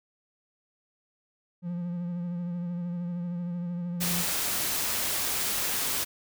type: tone with vibrato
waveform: triangle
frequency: 174.61 Hz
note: F3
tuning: in tune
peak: -28 dBFS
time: 1.62-4.25 s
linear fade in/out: 50 ms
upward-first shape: triangle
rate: 13 Hz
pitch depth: 39 cents each way
type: noise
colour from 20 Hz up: white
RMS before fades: -29 dBFS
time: 4-6.05 s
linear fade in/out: 20 ms
effects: none